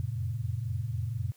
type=tone cluster; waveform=sine; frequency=88 / 92 / 112 / 134.3 Hz; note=F2 / F#2 / A2 / C3; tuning=+14 / -9 / +31 / +46 cents; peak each=-39 / -38 / -32 / -37 dBFS; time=0-1.32 s; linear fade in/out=0 ms; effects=white hiss -63 dBFS RMS until 1.36 s